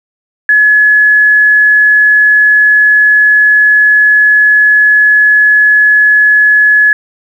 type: tone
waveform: sine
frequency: 1700 Hz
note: G#6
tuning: 40 cents sharp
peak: -3 dBFS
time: 0.49-6.93 s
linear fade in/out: 2 ms
effects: 7-bit